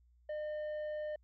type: tone with tanh clipping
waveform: sine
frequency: 606 Hz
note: D#5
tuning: 46 cents flat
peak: -38 dBFS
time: 0.29-1.16 s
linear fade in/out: 5 ms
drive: 6 dB
effects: added 60 Hz sine -64 dBFS peak until 1.23 s